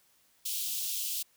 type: high-pass noise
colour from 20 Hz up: white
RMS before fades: -34 dBFS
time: 0.45-1.23 s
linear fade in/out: 10 ms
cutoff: 2800 Hz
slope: 48 dB/octave
effects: white hiss -67 dBFS RMS until 1.36 s